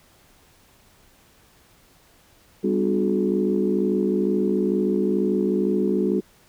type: tone cluster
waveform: sine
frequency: 198.2 / 251.8 / 296.8 / 363.3 / 425.5 Hz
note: G3 / B3 / D4 / F#4 / G#4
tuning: +19 / +34 / +18 / -32 / +42 cents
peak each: -23 / -28 / -27 / -23 / -26 dBFS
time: 2.63-6.21 s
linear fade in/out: 20 ms
effects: tanh soft clip ceiling -8 dBFS + pink hiss -56 dBFS RMS until 6.48 s